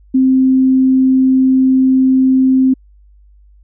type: tone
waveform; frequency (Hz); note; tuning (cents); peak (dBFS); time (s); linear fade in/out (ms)
sine; 261.6; C4; 0; -7; 0.14-2.74; 10
effects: added 50 Hz sine -42 dBFS peak until 3.63 s